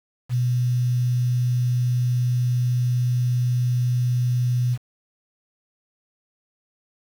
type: tone with quantisation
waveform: sine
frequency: 123.47 Hz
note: B2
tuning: in tune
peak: -18 dBFS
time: 0.29-4.78 s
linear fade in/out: 50 ms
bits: 7
effects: none